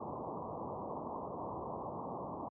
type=low-pass noise; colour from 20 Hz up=white; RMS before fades=-42 dBFS; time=0-2.49 s; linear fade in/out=10 ms; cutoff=1100 Hz; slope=96 dB/octave; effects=high-pass 100 Hz 12 dB/octave